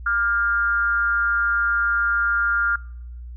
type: tone with frequency modulation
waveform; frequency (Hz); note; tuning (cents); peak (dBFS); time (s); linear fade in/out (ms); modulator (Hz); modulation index
sine; 1400; F6; +4; -18; 0.06-2.76; 5; 207; 0.52
effects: noise-tail reverb RT60 0.9 s tail -26 dB re dry + added 60 Hz sine -33 dBFS peak until 3.36 s